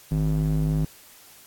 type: tone with band-pass filter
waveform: square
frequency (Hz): 51.8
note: G#1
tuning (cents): -4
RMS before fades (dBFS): -23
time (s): 0.11-0.85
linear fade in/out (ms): 5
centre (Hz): 170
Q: 2.1
effects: white hiss -50 dBFS RMS until 1.46 s + AAC 64 kbps